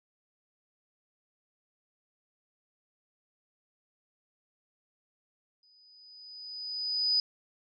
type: tone with exponential growth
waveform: sine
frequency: 4978 Hz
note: D#8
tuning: in tune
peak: -22 dBFS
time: 5.63-7.2 s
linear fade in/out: 2 ms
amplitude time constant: 340 ms
effects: none